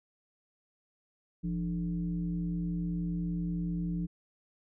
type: tone with frequency modulation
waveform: sine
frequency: 172.2 Hz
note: F3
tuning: 24 cents flat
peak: -30 dBFS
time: 1.43-4.07 s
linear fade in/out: 20 ms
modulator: 127 Hz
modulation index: 0.65
effects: none